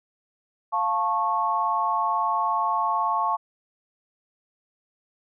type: chord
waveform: sine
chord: F augmented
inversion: none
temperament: equal with one note detuned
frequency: 698.5 / 880 / 1097.9 Hz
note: F5 / A5 / C#6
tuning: 0 / 0 / -17 cents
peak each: -29 / -25 / -24 dBFS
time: 0.72-3.37 s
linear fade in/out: 20 ms
effects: none